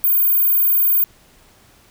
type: tone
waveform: sine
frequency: 15320 Hz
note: A#9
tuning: 46 cents sharp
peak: -12 dBFS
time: 0.04-1.04 s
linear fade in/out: 0 ms
effects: pink hiss -51 dBFS RMS until 1.9 s